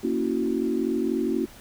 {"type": "chord", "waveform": "sine", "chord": "F# dominant seventh", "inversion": "first", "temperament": "equal", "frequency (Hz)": [233.1, 277.2, 329.6, 370], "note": ["A#3", "C#4", "E4", "F#4"], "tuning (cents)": [0, 0, 0, 0], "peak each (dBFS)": -28, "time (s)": [0.03, 1.46], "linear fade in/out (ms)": 10, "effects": ["pink hiss -48 dBFS RMS until 1.6 s"]}